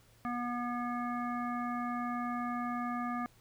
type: harmonic tone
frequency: 242.1 Hz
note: B3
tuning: 34 cents flat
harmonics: 1 / 3 / 5 / 7 / 9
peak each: -36 / -40 / -38 / -47 / -50 dBFS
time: 0.25-3.26 s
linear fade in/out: 0 ms
effects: added 113 Hz sine -65 dBFS peak until 3.4 s + pink hiss -65 dBFS RMS until 3.4 s